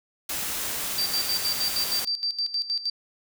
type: noise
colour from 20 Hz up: white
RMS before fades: -30 dBFS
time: 0.29-2.05 s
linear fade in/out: 5 ms
type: tone with tremolo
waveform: sine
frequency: 4674 Hz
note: D8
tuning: 9 cents flat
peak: -23 dBFS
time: 0.98-2.9 s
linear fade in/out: 5 ms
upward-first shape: square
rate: 6.4 Hz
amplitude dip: 75%
effects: none